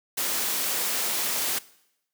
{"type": "noise", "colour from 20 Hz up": "white", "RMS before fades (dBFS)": -27, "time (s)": [0.17, 1.59], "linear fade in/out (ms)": 10, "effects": ["noise-tail reverb RT60 0.8 s tail -20 dB re dry", "high-pass 200 Hz 12 dB/octave"]}